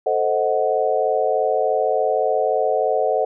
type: chord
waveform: sine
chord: A diminished seventh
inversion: none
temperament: equal with one note detuned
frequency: 440 / 523.3 / 626.2 / 740 Hz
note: A4 / C5 / Eb5 / Gb5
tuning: 0 / 0 / +11 / 0 cents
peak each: -22 dBFS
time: 0.06-3.25 s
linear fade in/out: 5 ms
effects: none